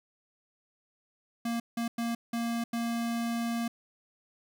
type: tone bursts at uneven times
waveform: square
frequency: 233.1 Hz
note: A#3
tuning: in tune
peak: -30 dBFS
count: 5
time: 1.45-1.6 / 1.77-1.88 / 1.98-2.15 / 2.33-2.64 / 2.73-3.68 s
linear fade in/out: 5 ms
effects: none